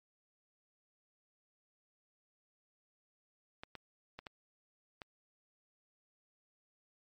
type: clicks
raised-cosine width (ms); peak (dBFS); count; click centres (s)
0.3; -29; 5; 3.635 / 3.753 / 4.19 / 4.268 / 5.018
effects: MP3 48 kbps